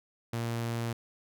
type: tone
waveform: sawtooth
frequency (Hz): 116.54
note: A#2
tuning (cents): 0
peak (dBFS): -27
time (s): 0.33-0.93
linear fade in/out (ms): 5
effects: none